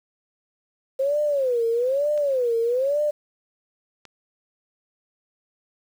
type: tone with vibrato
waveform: sine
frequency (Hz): 523.3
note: C5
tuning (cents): 0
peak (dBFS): -19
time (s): 0.99-3.11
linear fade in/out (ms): 10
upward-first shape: sine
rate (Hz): 1.1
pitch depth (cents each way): 230
type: clicks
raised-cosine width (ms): 0.2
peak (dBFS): -26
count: 2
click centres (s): 2.177 / 4.053
effects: 8-bit